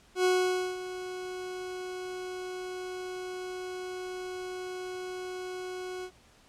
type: tone with ADSR envelope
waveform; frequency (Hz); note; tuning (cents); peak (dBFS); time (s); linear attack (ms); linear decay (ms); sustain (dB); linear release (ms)
40% pulse; 367.2; F#4; -13; -21; 0.15-6.11; 94; 520; -14; 72
effects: pink hiss -60 dBFS RMS until 6.48 s + low-pass 9000 Hz 12 dB/octave